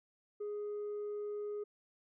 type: tone with tanh clipping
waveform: sine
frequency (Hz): 415.3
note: G#4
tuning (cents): 0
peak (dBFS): -38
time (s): 0.4-1.64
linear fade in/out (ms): 10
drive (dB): 1
effects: none